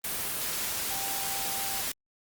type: tone in noise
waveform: sine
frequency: 784 Hz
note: G5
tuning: in tune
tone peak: -39 dBFS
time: 0.9-1.81 s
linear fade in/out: 5 ms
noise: white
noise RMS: -32 dBFS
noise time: 0.04-1.92 s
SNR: -10 dB
effects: Opus 32 kbps